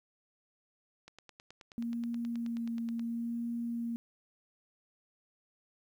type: click train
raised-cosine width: 0.2 ms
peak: -33 dBFS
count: 19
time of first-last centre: 1.08-2.995 s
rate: 9.4 Hz
type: tone with vibrato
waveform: sine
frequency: 233.2 Hz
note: A#3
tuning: 1 cent sharp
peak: -33 dBFS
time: 1.78-3.96 s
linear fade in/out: 0 ms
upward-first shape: sine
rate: 0.71 Hz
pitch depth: 14 cents each way
effects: 11-bit